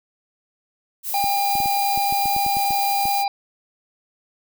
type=noise; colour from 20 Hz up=violet; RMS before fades=-27 dBFS; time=1.03-3.25 s; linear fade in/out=50 ms
type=harmonic tone; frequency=800 Hz; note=G5; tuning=35 cents sharp; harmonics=1 / 3 / 5 / 6; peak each=-19 / -32 / -35 / -33 dBFS; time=1.14-3.28 s; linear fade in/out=2 ms
type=clicks; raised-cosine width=3 ms; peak=-21 dBFS; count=12; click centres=1.242 / 1.554 / 1.603 / 1.658 / 1.976 / 2.125 / 2.257 / 2.364 / 2.464 / 2.569 / 2.707 / 3.055 s
effects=none